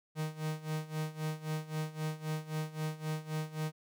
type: tone with tremolo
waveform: 45% pulse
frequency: 155.56 Hz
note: D#3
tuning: in tune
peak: -32 dBFS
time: 0.15-3.72 s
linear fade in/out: 50 ms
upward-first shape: sine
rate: 3.8 Hz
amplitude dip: 85%
effects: none